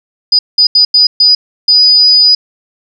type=tone bursts at uneven times; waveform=sine; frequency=4952 Hz; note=D#8; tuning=9 cents flat; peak=-3 dBFS; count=6; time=0.32-0.39 / 0.58-0.67 / 0.75-0.85 / 0.94-1.07 / 1.2-1.35 / 1.68-2.35 s; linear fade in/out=5 ms; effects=none